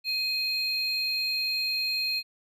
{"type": "tone pair together", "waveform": "triangle", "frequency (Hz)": [2511, 4215], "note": ["D#7", "C8"], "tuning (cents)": [15, 12], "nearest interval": "major sixth", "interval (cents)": 897, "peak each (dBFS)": [-30, -26], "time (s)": [0.04, 2.23], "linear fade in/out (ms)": 50, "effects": []}